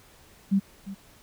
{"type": "tone with echo", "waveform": "sine", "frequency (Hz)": 196, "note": "G3", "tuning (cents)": 0, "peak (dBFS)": -18, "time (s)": [0.51, 0.6], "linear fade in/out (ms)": 20, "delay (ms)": 350, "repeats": 1, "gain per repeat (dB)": -15, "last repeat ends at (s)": 0.95, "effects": ["pink hiss -55 dBFS RMS until 1.22 s"]}